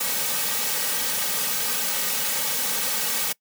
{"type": "noise with comb filter", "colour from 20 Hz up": "white", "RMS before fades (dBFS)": -25, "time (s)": [0, 3.33], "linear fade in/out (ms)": 10, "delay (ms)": 2.9, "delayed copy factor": -0.85, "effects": ["noise-tail reverb RT60 0.1 s tail -23 dB re dry", "high-pass 200 Hz 12 dB/octave"]}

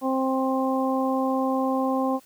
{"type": "harmonic tone", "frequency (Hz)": 263.5, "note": "C4", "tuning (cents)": 12, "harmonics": [1, 2, 3, 4], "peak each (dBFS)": [-24, -27, -29, -30], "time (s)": [0.01, 2.2], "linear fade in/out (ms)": 50, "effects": ["white hiss -56 dBFS RMS until 2.25 s"]}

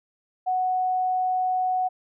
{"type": "tone", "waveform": "sine", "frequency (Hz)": 740, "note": "F#5", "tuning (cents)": 0, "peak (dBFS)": -21, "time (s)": [0.46, 1.89], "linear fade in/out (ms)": 20, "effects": []}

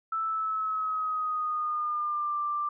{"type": "tone with pitch glide", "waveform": "sine", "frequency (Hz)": [1318.5, 1181.5], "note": ["E6", "D6"], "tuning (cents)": [0, 10], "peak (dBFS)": -27, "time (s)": [0.12, 2.69], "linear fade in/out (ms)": 5, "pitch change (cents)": -190, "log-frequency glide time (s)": [0.24, 2.38], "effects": []}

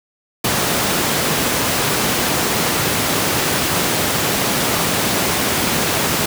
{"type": "high-pass noise", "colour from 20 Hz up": "pink", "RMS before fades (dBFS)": -18, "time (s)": [0.44, 6.26], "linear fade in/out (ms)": 5, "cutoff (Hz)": 130, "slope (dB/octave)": 12, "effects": []}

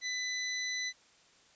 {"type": "tone", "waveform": "20% pulse", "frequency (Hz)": 2000, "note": "B6", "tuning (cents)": 21, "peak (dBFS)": -28, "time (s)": [0.01, 0.93], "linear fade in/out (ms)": 50, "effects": ["white hiss -63 dBFS RMS until 1.55 s", "resampled to 16000 Hz"]}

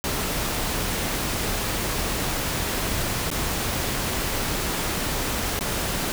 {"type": "noise with dropouts", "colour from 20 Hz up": "pink", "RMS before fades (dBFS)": -26, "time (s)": [0.04, 6.12], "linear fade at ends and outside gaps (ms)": 0, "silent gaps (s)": [[3.302, 3.314], [5.591, 5.609]], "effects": []}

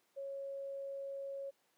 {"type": "tone", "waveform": "sine", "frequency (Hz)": 551, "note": "C#5", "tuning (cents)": -11, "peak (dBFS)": -40, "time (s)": [0.16, 1.51], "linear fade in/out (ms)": 20, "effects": ["pink hiss -75 dBFS RMS until 1.77 s", "high-pass 300 Hz 12 dB/octave"]}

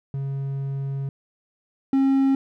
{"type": "tone pair in turn", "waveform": "triangle", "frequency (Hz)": [137.3, 270.2], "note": ["C#3", "C#4"], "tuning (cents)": [-16, -44], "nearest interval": "octave", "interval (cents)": 1172, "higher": "second", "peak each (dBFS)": [-23, -14], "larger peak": "second", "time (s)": [[0.14, 1.09], [1.93, 2.35]], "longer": "first", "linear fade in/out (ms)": 2, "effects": []}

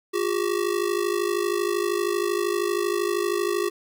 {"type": "ring-modulated tone", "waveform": "square", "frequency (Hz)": 380, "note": "F#4", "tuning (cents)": 46, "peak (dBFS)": -20, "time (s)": [0.13, 3.7], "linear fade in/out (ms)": 20, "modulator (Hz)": 26.4, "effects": ["10-bit"]}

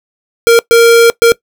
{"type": "tone bursts at uneven times", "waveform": "square", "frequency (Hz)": 464.9, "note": "A#4", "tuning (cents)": -5, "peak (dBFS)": -3, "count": 3, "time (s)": [[0.47, 0.59], [0.71, 1.1], [1.22, 1.32]], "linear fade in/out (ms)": 0, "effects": ["noise-tail reverb RT60 0.1 s tail -21 dB re dry"]}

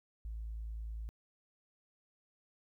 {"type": "tone", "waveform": "sine", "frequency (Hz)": 55, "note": "A1", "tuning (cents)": 0, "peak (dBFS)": -38, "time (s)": [0.25, 1.09], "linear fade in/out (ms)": 0, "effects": ["tanh soft clip ceiling -35 dBFS", "13-bit"]}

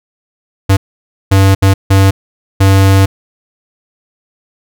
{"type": "tone bursts at uneven times", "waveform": "square", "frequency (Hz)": 97, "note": "G2", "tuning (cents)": -18, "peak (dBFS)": -5, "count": 5, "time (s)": [[0.69, 0.77], [1.31, 1.55], [1.62, 1.74], [1.9, 2.11], [2.6, 3.06]], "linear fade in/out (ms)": 10, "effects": []}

